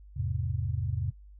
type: chord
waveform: sine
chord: E augmented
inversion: none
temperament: just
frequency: 82.41 / 103.01 / 128.76 Hz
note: E2 / G#2 / B#2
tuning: 0 / -14 / -27 cents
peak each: -33 dBFS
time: 0.16-1.11 s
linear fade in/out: 10 ms
effects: noise-tail reverb RT60 0.1 s tail -17 dB re dry + added 50 Hz sine -48 dBFS peak until 1.39 s